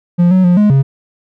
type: tone with pitch steps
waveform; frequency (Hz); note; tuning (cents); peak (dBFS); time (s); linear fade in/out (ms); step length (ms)
triangle; 174.7 / 185.9 / 177.1 / 209 / 136.2; F3 / F#3 / F3 / G#3 / C#3; +1 / +8 / +24 / +11 / -30; -4; 0.18-0.83; 20; 130
effects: none